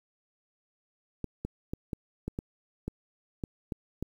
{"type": "clicks", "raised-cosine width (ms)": 3, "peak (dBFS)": -20, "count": 10, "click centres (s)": [1.243, 1.45, 1.735, 1.932, 2.28, 2.389, 2.88, 3.438, 3.722, 4.026], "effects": ["9-bit"]}